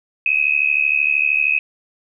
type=tone with amplitude modulation; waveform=sine; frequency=2549 Hz; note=D#7; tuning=41 cents sharp; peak=-10 dBFS; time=0.26-1.59 s; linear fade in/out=2 ms; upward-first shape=sine; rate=73 Hz; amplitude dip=95%; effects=none